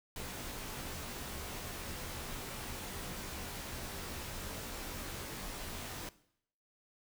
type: noise with comb filter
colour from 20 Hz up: pink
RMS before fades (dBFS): -43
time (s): 0.16-6.09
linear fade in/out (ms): 2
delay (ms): 19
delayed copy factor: -0.8
effects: noise-tail reverb RT60 0.7 s tail -18 dB re dry